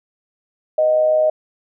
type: tone with amplitude modulation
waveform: sine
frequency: 622 Hz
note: D#5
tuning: 1 cent flat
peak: -10 dBFS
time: 0.78-1.3 s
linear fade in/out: 5 ms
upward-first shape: sine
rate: 127 Hz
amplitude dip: 45%
effects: none